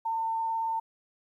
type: tone with vibrato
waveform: sine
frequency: 902 Hz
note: A5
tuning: 43 cents sharp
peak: -27 dBFS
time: 0.05-0.8 s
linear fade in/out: 10 ms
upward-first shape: sine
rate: 18 Hz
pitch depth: 12 cents each way
effects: 11-bit